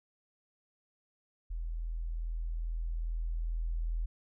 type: tone with level ramp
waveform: sine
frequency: 41.2 Hz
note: E1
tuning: in tune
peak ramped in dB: -34 to -30 dBFS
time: 1.5-4.06 s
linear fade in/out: 10 ms
effects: none